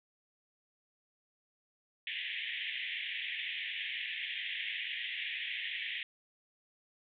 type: band-pass noise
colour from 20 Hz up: pink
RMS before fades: -39 dBFS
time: 2.07-6.03 s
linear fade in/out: 2 ms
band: 1800 to 3500 Hz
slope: 96 dB/octave
effects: none